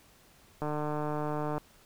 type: click train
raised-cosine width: 1 ms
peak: -20 dBFS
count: 145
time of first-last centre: 0.62-1.58 s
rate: 150 Hz
effects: pink hiss -60 dBFS RMS until 1.85 s